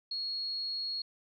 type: tone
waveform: sine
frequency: 4313 Hz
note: C#8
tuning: 48 cents flat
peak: -33 dBFS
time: 0.11-1.02 s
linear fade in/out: 5 ms
effects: none